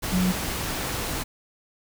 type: tone in noise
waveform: sine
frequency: 183.4 Hz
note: F#3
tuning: 15 cents flat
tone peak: -20 dBFS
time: 0.12-0.33 s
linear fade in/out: 20 ms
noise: pink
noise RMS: -29 dBFS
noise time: 0.02-1.24 s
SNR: +6 dB
effects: none